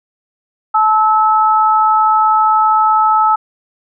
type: tone pair together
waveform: sine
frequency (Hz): 867.7 / 1300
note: A5 / E6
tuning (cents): -24 / -24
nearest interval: perfect fifth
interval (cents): 700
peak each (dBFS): -11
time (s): 0.74-3.36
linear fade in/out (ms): 10
effects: none